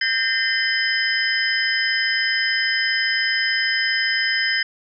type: tone cluster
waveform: sine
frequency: 1587 / 1829 / 2048 / 3083 / 5060 Hz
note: G6 / A#6 / C7 / G7 / D#8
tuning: +21 / -33 / -38 / -29 / +28 cents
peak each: -24 / -23 / -25 / -28 / -24 dBFS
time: 0.01-4.63 s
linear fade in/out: 5 ms
effects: none